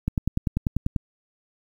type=click train; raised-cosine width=5 ms; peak=-10 dBFS; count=10; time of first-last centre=0.08-0.962 s; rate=10.2 Hz; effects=8-bit